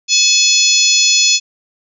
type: harmonic tone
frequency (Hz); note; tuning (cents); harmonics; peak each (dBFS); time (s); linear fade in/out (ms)
856; A5; -48; 3 / 4 / 5 / 6 / 7 / 8; -16 / -16 / -16 / -16 / -16 / -16; 0.08-1.4; 50
effects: none